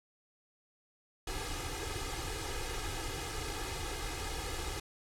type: noise with comb filter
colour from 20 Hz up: pink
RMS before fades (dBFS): -38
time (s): 1.27-4.8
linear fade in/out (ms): 5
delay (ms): 2.4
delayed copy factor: +0.95
effects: low-pass 10000 Hz 12 dB/octave